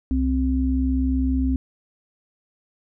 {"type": "tone pair together", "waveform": "sine", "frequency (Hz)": [65.4, 261.6], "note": ["C2", "C4"], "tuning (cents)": [0, 0], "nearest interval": "2 octaves", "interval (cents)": 2400, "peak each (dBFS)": -21, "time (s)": [0.11, 1.56], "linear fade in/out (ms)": 0, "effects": []}